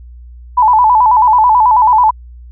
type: tone with vibrato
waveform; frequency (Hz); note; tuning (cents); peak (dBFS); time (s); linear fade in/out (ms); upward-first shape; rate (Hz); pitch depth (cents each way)
sine; 927; A#5; -10; -5; 0.57-2.11; 10; square; 9.2; 110
effects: added 60 Hz sine -31 dBFS peak until 2.51 s